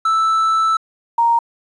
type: tone pair in turn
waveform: triangle / sine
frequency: 1318.5 / 932.3 Hz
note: E6 / A#5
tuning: 0 / 0 cents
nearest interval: tritone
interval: 600 cents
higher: first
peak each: -11 dBFS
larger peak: neither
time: 0.05-0.77 / 1.18-1.39 s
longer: first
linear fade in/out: 5 ms
effects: resampled to 22050 Hz + 8-bit